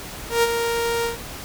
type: tone with ADSR envelope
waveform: sawtooth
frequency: 466.2 Hz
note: A#4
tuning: in tune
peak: -10 dBFS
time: 0.29-1.18 s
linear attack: 140 ms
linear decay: 32 ms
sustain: -7 dB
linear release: 130 ms
effects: pink hiss -35 dBFS RMS until 1.44 s